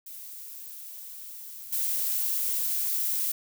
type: noise with level steps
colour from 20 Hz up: violet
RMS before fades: -42 / -28 dBFS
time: 0.06-3.32 s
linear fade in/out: 5 ms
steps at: 1.72 s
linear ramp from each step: 10 ms
effects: none